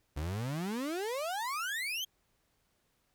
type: exponential sweep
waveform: 35% pulse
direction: up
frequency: 69.3 to 3263 Hz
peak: -32 dBFS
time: 0.16-2.05 s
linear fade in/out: 10 ms
effects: pink hiss -75 dBFS RMS until 3.14 s